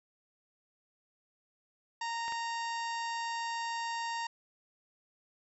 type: harmonic tone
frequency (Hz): 927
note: A#5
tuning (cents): -10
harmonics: 1 / 2 / 3 / 4 / 5 / 6 / 7 / 8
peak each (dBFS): -35 / -41 / -46 / -50 / -47 / -49 / -55 / -52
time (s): 2.01-4.27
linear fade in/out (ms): 5
type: clicks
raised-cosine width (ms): 0.3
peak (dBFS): -29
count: 2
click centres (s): 2.281 / 2.323
effects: none